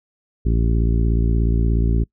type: harmonic tone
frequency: 56.8 Hz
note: A#1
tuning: 44 cents flat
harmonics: 1 / 2 / 3 / 4 / 5 / 6 / 7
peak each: -16 / -22 / -26 / -28 / -30 / -32 / -33 dBFS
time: 0.45-2.04 s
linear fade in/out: 10 ms
effects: noise-tail reverb RT60 0.1 s tail -25 dB re dry